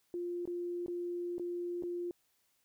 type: tone with dropouts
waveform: sine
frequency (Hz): 350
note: F4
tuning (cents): +4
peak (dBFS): -35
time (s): 0.14-2.11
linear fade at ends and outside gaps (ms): 1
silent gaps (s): 0.455-0.475 / 0.862-0.881 / 1.382-1.396 / 1.825-1.835
effects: white hiss -75 dBFS RMS until 2.64 s